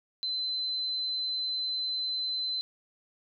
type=tone; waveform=sine; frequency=4055 Hz; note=B7; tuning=45 cents sharp; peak=-29 dBFS; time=0.23-2.61 s; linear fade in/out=0 ms; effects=none